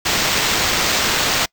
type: noise with sample-and-hold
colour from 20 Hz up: white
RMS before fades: -18 dBFS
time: 0.05-1.46 s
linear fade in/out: 10 ms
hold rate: 11025 Hz
effects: noise-tail reverb RT60 0.1 s tail -26 dB re dry